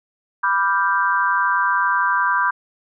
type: chord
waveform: sine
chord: G dominant seventh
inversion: first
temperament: equal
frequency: 987.8 / 1174.7 / 1396.9 / 1568 Hz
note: B5 / D6 / F6 / G6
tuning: 0 / 0 / 0 / 0 cents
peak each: -20 / -21 / -26 / -20 dBFS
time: 0.43-2.51 s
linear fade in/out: 10 ms
effects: none